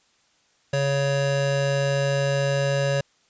square tone pair together, 139.5 / 558 Hz, C#3 / C#5, +11 / +11 cents, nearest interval 2 octaves, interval 2400 cents, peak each -24 dBFS, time 0.73-3.01 s, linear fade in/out 5 ms, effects white hiss -63 dBFS RMS until 3.29 s + resampled to 16000 Hz

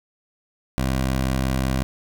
15% pulse tone, 65.41 Hz, C2, in tune, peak -14 dBFS, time 0.78-1.83 s, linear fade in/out 0 ms, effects none

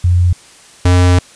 sine / square tone pair in turn, 88.5 / 89.63 Hz, F2 / F2, +23 / +45 cents, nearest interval unison, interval 22 cents, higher second, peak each -7 dBFS, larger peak neither, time 0.04-0.33 / 0.85-1.19 s, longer second, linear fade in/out 5 ms, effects white hiss -41 dBFS RMS until 1.35 s + resampled to 22050 Hz

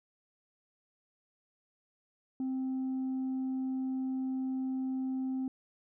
sine tone, 261.6 Hz, C4, in tune, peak -29 dBFS, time 2.4-5.48 s, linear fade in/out 2 ms, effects tanh soft clip ceiling -30 dBFS

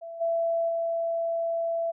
sine tone with level steps, 668 Hz, E5, 23 cents sharp, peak -36 / -23 / -25 dBFS, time 0.01-1.92 s, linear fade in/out 20 ms, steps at 0.2 / 0.68 s, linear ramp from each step 20 ms, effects none

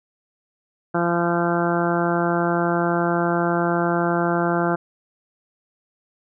harmonic tone, 171.8 Hz, F3, 28 cents flat, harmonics 1 / 2 / 3 / 4 / 5 / 6 / 7 / 8 / 9, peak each -24 / -23 / -28 / -25 / -29 / -32 / -32 / -28 / -31 dBFS, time 0.94-4.76 s, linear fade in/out 10 ms, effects none

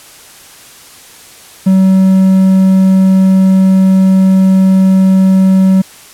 triangle tone with hard clipping, 189.7 Hz, F#3, 43 cents sharp, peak -5 dBFS, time 1.66-5.82 s, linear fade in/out 10 ms, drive 6 dB, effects white hiss -36 dBFS RMS until 6.13 s + low-pass 12000 Hz 12 dB/octave

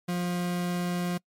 40% pulse tone, 176.7 Hz, F3, 21 cents sharp, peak -26 dBFS, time 0.08-1.18 s, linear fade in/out 10 ms, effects noise-tail reverb RT60 0.1 s tail -26 dB re dry + MP3 64 kbps

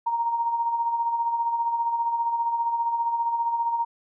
sine tone with tremolo, 932.3 Hz, A#5, in tune, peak -20 dBFS, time 0.06-3.85 s, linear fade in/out 10 ms, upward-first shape sine, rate 15 Hz, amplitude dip 50%, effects none

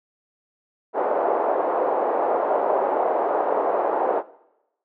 white band-pass noise, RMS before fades -22 dBFS, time 0.93-4.23 s, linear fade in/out 50 ms, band 410 to 820 Hz, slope 24 dB/octave, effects noise-tail reverb RT60 0.9 s tail -20 dB re dry

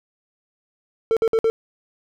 triangle tone bursts, 449.7 Hz, A4, 38 cents sharp, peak -13 dBFS, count 4, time 1.11-1.5 s, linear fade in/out 0 ms, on 57 ms, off 54 ms, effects none

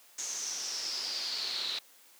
brown noise with band-pass filter sweep, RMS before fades -36 dBFS, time 0.18-1.79 s, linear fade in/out 5 ms, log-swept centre 6600 to 3900 Hz, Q 8, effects white hiss -59 dBFS RMS until 2.19 s + high-pass 300 Hz 12 dB/octave

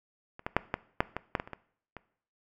clicks, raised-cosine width 0.5 ms, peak -30 / -17 / -7 / -13 / -8 / -17 / -12 / -17 / -30 / -23 / -26 dBFS, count 11, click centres 0.394 / 0.465 / 0.566 / 0.741 / 1.005 / 1.166 / 1.352 / 1.399 / 1.475 / 1.533 / 1.967 s, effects noise-tail reverb RT60 0.6 s tail -19 dB re dry

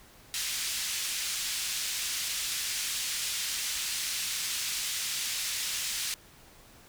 white band-pass noise, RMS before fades -33 dBFS, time 0.34-6.14 s, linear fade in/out 0 ms, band 2200 to 7700 Hz, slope 12 dB/octave, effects pink hiss -55 dBFS RMS until 6.88 s

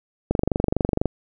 click train, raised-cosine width 2 ms, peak -6 dBFS, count 19, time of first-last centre 0.31-1.057 s, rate 24.1 Hz, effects none

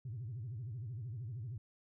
sine tone with vibrato, 116.54 Hz, A#2, in tune, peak -39 dBFS, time 0.05-1.58 s, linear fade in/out 5 ms, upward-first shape sine, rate 13 Hz, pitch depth 240 cents each way, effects tanh soft clip ceiling -37 dBFS

